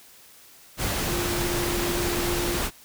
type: tone in noise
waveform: sine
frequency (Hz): 349.2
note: F4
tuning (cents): 0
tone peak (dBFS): -28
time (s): 1.05-2.61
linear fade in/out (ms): 50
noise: pink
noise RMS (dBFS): -27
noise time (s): 0.77-2.71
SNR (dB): -4
effects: white hiss -51 dBFS RMS until 2.84 s